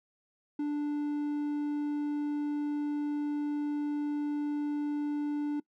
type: tone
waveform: triangle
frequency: 293.7 Hz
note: D4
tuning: in tune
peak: -27 dBFS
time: 0.59-5.6 s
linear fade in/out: 5 ms
effects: noise-tail reverb RT60 0.1 s tail -22 dB re dry